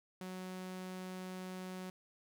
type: tone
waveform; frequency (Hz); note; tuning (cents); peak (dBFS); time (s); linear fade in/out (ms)
sawtooth; 185; F#3; 0; -39; 0.21-1.9; 2
effects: none